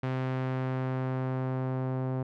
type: tone with low-pass filter sweep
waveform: sawtooth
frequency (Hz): 130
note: C3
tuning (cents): -11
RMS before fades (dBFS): -31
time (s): 0.03-2.23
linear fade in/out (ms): 5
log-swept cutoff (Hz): 2400 to 860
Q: 0.79
effects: none